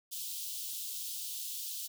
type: high-pass noise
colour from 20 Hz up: white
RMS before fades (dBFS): -40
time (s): 0.11-1.88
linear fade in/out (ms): 20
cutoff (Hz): 3000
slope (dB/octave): 48
effects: none